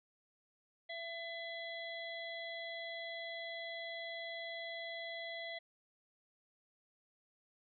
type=harmonic tone; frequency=670 Hz; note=E5; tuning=28 cents sharp; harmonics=1 / 3 / 5 / 6; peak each=-46 / -45 / -49 / -54 dBFS; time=0.89-5.59 s; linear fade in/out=10 ms; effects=none